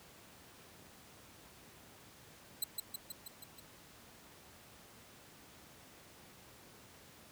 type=tone with echo; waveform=5% pulse; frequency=4037 Hz; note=B7; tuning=37 cents sharp; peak=-25 dBFS; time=2.62-2.64 s; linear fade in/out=5 ms; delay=160 ms; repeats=6; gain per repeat=-3 dB; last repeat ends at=3.6 s; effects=pink hiss -58 dBFS RMS until 7.31 s + high-pass 80 Hz 12 dB/octave